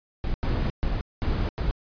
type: noise bursts at uneven times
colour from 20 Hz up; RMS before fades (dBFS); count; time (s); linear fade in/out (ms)
brown; -25; 5; 0.24-0.34 / 0.43-0.7 / 0.83-1.01 / 1.22-1.49 / 1.58-1.71; 0
effects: resampled to 11025 Hz